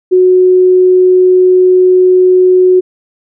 sine tone, 367.5 Hz, F#4, 12 cents flat, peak -3 dBFS, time 0.11-2.81 s, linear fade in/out 20 ms, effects none

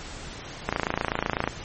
click train, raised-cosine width 0.5 ms, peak -8 dBFS, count 23, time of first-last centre 0.69-1.476 s, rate 28 Hz, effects pink hiss -39 dBFS RMS until 1.64 s + MP3 32 kbps

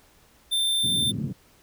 square tone, 3574 Hz, A7, 26 cents sharp, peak -22 dBFS, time 0.51-1.12 s, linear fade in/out 20 ms
white band-pass noise, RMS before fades -31 dBFS, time 0.83-1.33 s, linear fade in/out 10 ms, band 110 to 220 Hz, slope 24 dB/octave
effects pink hiss -58 dBFS RMS until 1.62 s

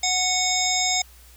harmonic tone, 737 Hz, F#5, 7 cents flat, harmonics 1 / 3 / 5 / 7 / 9 / 10, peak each -27 / -27 / -27 / -27 / -27 / -27 dBFS, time 0.03-1.02 s, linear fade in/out 5 ms, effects added 60 Hz sine -48 dBFS peak until 1.36 s + white hiss -52 dBFS RMS until 1.36 s

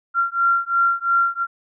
sine beating tone pair, 1375 / 1377.9 Hz, F6 / F6, -27 / -24 cents, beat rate 2.9 Hz, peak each -19 dBFS, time 0.14-1.47 s, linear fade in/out 50 ms, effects none

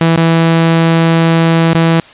sawtooth tone with dropouts, 164.81 Hz, E3, in tune, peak -3 dBFS, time 0.01-2 s, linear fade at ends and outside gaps 2 ms, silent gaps 0.162-0.174 / 1.733-1.748 s, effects white hiss -37 dBFS RMS until 2.13 s + resampled to 8000 Hz

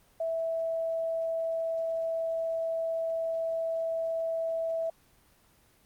sine tone, 656 Hz, E5, 9 cents flat, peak -28 dBFS, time 0.2-4.9 s, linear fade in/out 5 ms, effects pink hiss -63 dBFS RMS until 5.85 s + Opus 24 kbps

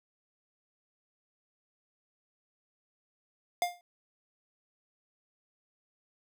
square tone with exponential decay, 705 Hz, F5, 16 cents sharp, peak -24 dBFS, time 3.62-3.81 s, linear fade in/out 1 ms, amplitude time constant 40 ms, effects none

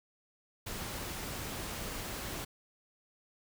pink noise, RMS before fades -40 dBFS, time 0.66-2.45 s, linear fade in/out 10 ms, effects none

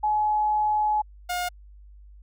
sine / sawtooth tone pair in turn, 848 / 714 Hz, G#5 / F5, +36 / +38 cents, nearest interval minor third, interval 298 cents, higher first, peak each -20 / -22 dBFS, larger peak first, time 0.03-1.02 / 1.29-1.49 s, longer first, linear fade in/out 10 ms, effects added 50 Hz sine -45 dBFS peak until 2.22 s

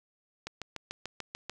click train, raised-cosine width 0.2 ms, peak -20 dBFS, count 8, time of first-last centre 0.47-1.496 s, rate 6.82 Hz, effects none

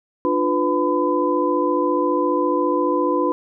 sine tone cluster, 297.5 / 352.1 / 498.6 / 1008 Hz, D4 / F4 / B4 / B5, +22 / +14 / +16 / +35 cents, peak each -22 dBFS, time 0.25-3.32 s, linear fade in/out 0 ms, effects none

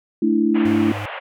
sine chord, A suspended fourth, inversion none, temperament equal, 220 / 293.7 / 329.6 Hz, A3 / D4 / E4, 0 / 0 / 0 cents, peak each -19 / -20 / -18 dBFS, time 0.22-0.92 s, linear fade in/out 5 ms
pink band-pass noise, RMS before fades -31 dBFS, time 0.54-1.2 s, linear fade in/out 20 ms, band 500 to 3000 Hz, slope 48 dB/octave
square tone, 102.6 Hz, G#2, 21 cents flat, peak -28 dBFS, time 0.65-1.06 s, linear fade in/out 5 ms
effects none

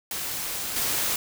white noise with level steps, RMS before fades -31 / -26 dBFS, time 0.11-1.16 s, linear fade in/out 2 ms, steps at 0.76 s, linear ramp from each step 5 ms, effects none

